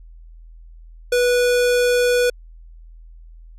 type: tone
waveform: square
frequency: 490 Hz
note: B4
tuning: 14 cents flat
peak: -15 dBFS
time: 1.12-2.3 s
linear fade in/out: 5 ms
effects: added 41 Hz sine -39 dBFS peak until 3.58 s + low-pass 12000 Hz 12 dB/octave